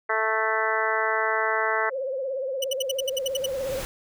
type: harmonic tone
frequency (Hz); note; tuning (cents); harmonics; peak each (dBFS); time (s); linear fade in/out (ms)
220; A3; 0; 2 / 3 / 4 / 5 / 6 / 7 / 8 / 9; -30 / -30 / -30 / -30 / -30 / -30 / -30 / -30; 0.09-1.9; 10
type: tone with vibrato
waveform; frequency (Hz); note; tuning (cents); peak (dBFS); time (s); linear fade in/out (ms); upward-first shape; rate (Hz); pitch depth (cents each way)
sine; 532; C5; +29; -26; 1.89-3.83; 50; triangle; 17; 100
type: noise with exponential growth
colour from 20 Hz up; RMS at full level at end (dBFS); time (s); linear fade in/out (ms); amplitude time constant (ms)
pink; -33; 2.6-3.85; 0; 270
type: tone bursts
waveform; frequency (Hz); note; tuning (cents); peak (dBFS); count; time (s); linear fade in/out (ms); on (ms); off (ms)
sawtooth; 2963; F#7; +2; -21; 10; 2.62-3.461; 5; 22; 69
effects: none